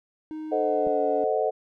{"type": "tone with pitch glide", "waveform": "triangle", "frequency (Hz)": [311.1, 290.3], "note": ["D#4", "D4"], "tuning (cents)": [0, -20], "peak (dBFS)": -30, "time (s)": [0.31, 1.24], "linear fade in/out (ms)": 0, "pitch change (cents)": -120, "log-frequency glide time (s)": [0.54, 1]}
{"type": "chord", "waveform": "sine", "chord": "A diminished seventh", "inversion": "none", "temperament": "equal", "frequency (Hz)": [440, 523.3, 622.3, 740], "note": ["A4", "C5", "Eb5", "Gb5"], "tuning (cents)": [0, 0, 0, 0], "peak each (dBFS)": [-26, -28, -27, -28], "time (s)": [0.51, 1.51], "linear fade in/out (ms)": 20}
{"type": "clicks", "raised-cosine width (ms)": 2, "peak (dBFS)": -25, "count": 2, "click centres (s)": [0.867, 0.872]}
{"effects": []}